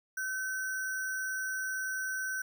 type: tone with sample-and-hold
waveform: sine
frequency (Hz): 1529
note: G6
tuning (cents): -44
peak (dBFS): -32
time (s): 0.17-2.42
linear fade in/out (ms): 5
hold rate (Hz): 7350
effects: none